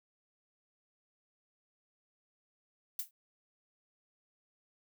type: noise with exponential decay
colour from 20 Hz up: violet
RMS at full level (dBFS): -32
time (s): 2.99-3.11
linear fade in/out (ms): 2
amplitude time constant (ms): 24
effects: none